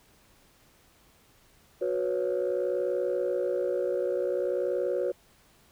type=chord; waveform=sine; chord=F# suspended fourth; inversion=none; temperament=equal with one note detuned; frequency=366.8 / 493.9 / 554.4 Hz; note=F#4 / B4 / C#5; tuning=-15 / 0 / 0 cents; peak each=-29 dBFS; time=1.81-5.12 s; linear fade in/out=10 ms; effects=tanh soft clip ceiling -20 dBFS + pink hiss -61 dBFS RMS until 5.71 s